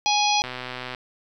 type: harmonic tone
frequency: 830.6 Hz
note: G#5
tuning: in tune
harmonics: 1 / 3 / 4 / 5 / 6 / 7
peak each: -21 / -26 / -27 / -28 / -29 / -29 dBFS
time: 0.06-0.42 s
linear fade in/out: 0 ms
type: click train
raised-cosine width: 0.3 ms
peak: -16 dBFS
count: 65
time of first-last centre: 0.44-0.948 s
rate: 126 Hz
effects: none